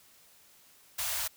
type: band-stop noise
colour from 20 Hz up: white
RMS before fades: -33 dBFS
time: 0.98-1.28 s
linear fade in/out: 10 ms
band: 110 to 580 Hz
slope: 96 dB/octave
effects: white hiss -60 dBFS RMS until 1.36 s